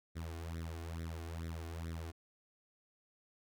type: tone with flanger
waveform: sawtooth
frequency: 82.3 Hz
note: E2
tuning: 2 cents flat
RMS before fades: -43 dBFS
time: 0.15-2.12 s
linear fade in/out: 20 ms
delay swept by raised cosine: 0.52 to 2.82 ms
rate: 2.3 Hz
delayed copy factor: +0.9
effects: none